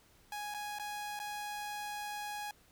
sawtooth tone with dropouts, 830.6 Hz, G#5, in tune, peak -35 dBFS, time 0.32-2.51 s, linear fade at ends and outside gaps 2 ms, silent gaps 0.541-0.545 / 0.787-0.796 / 1.192-1.199 s, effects pink hiss -65 dBFS RMS until 2.71 s

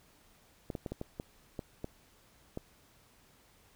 clicks, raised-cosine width 2 ms, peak -24 dBFS, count 9, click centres 0.702 / 0.752 / 0.862 / 0.92 / 1.014 / 1.199 / 1.592 / 1.844 / 2.574 s, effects pink hiss -64 dBFS RMS until 3.75 s

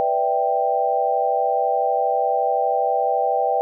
sine chord, E minor seventh, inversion second, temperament equal, 493.9 / 587.3 / 659.3 / 784 Hz, B4 / D5 / E5 / G5, 0 / 0 / 0 / 0 cents, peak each -24 / -25 / -24 / -20 dBFS, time 0-3.61 s, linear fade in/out 0 ms, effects none

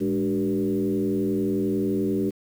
sine tone with frequency modulation, 295.5 Hz, D4, 11 cents sharp, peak -21 dBFS, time 0-2.31 s, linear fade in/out 20 ms, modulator 88.7 Hz, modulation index 1.4, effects 8-bit

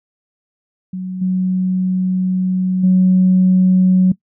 sine tone with level steps, 185.1 Hz, F#3, 1 cent sharp, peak -21 / -13 / -7 dBFS, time 0.93-4.12 s, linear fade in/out 5 ms, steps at 1.21 / 2.83 s, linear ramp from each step 10 ms, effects noise-tail reverb RT60 0.1 s tail -20 dB re dry + tanh soft clip ceiling -3 dBFS

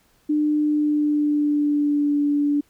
sine tone with pitch glide, 300.2 to 290 Hz, D4 to D4, +38 to -22 cents, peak -17 dBFS, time 0.29-2.61 s, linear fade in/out 10 ms, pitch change -60 cents, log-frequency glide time 0.58-2.2 s, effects pink hiss -61 dBFS RMS until 2.69 s

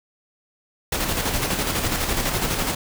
pink noise with tremolo, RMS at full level -22 dBFS, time 0.92-2.75 s, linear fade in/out 5 ms, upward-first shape square, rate 12 Hz, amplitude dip 40%, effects none

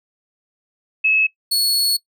sine / sawtooth tone pair in turn, 2587 / 4383 Hz, E7 / C#8, -33 / -20 cents, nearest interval major sixth, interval 913 cents, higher second, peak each -13 dBFS, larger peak neither, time 1.04-1.27 / 1.51-1.97 s, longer second, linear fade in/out 10 ms, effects noise-tail reverb RT60 0.1 s tail -19 dB re dry

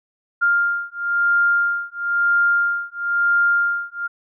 sine beating tone pair, 1400 / 1401 Hz, F6 / F6, +4 / +5 cents, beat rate 1 Hz, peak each -19 dBFS, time 0.41-4.08 s, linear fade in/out 20 ms, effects none

